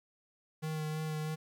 square tone with vibrato, 155.4 Hz, D#3, 2 cents flat, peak -35 dBFS, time 0.62-1.36 s, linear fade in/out 20 ms, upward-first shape sine, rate 3.1 Hz, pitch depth 17 cents each way, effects 12-bit

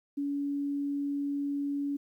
sine tone, 283.7 Hz, C#4, 40 cents sharp, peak -29 dBFS, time 0.17-1.97 s, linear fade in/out 10 ms, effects 11-bit

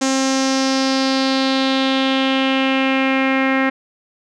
sawtooth tone with low-pass filter sweep, 266.4 Hz, C4, 31 cents sharp, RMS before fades -17 dBFS, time 0.01-3.7 s, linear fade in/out 10 ms, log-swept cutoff 6800 to 2000 Hz, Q 3.4, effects none

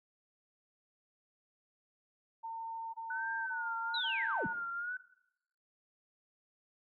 sine tone bursts, 907 Hz, A#5, 48 cents flat, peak -38 dBFS, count 4, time 2.43-4.539 s, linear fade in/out 20 ms, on 510 ms, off 23 ms
sine tone with vibrato, 1480 Hz, F#6, in tune, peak -36 dBFS, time 3.1-4.97 s, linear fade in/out 5 ms, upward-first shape sine, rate 1.1 Hz, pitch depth 120 cents each way
sine linear sweep, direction down, 4066 to 104.5 Hz, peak -34 dBFS, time 3.94-4.47 s, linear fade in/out 5 ms
effects noise-tail reverb RT60 0.8 s tail -18 dB re dry + Opus 48 kbps

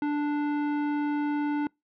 sine tone with hard clipping, 293.7 Hz, D4, in tune, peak -27 dBFS, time 0.02-1.67 s, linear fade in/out 2 ms, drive 18 dB, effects noise-tail reverb RT60 0.2 s tail -26 dB re dry + low-pass 2000 Hz 12 dB/octave

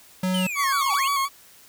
square tone, 185 Hz, F#3, in tune, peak -22 dBFS, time 0.23-0.47 s, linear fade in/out 5 ms
square linear two-way sweep, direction down then up, 3136 to 751 to 3136 Hz, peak -28 dBFS, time 0.34-1.08 s, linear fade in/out 5 ms, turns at 0.93 s
40% pulse tone with vibrato, 1108.7 Hz, C#6, in tune, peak -20 dBFS, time 0.55-1.29 s, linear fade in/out 50 ms, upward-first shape square, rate 5.7 Hz, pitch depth 37 cents each way
effects white hiss -51 dBFS RMS until 1.68 s

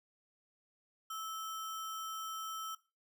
sine tone with sample-and-hold, 1307 Hz, E6, 15 cents flat, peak -39 dBFS, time 1.1-2.75 s, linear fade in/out 5 ms, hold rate 4410 Hz, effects noise-tail reverb RT60 0.3 s tail -18 dB re dry

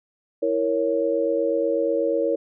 sine chord, A# diminished, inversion second, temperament equal, 329.6 / 466.2 / 554.4 Hz, E4 / A#4 / C#5, 0 / 0 / 0 cents, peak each -26 / -23 / -23 dBFS, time 0.42-2.36 s, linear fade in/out 10 ms, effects none

